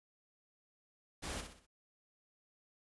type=noise with echo; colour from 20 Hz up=pink; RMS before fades=-42 dBFS; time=1.22-1.42 s; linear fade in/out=20 ms; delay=62 ms; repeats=4; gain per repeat=-7 dB; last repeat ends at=1.668 s; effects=resampled to 24000 Hz